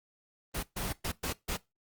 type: noise bursts at uneven times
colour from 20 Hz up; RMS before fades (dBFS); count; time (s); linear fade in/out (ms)
pink; -34; 5; 0.54-0.63 / 0.76-0.93 / 1.04-1.12 / 1.23-1.33 / 1.48-1.57; 10
effects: noise-tail reverb RT60 0.2 s tail -20 dB re dry + Opus 24 kbps